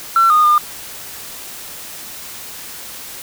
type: tone with pitch steps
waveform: sine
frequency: 1350 / 1229 / 1208 Hz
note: E6 / D#6 / D6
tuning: +41 / -22 / +48 cents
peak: -7 dBFS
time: 0.16-0.58 s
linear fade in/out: 2 ms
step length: 140 ms
effects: tanh soft clip ceiling -5 dBFS + white hiss -32 dBFS RMS until 3.22 s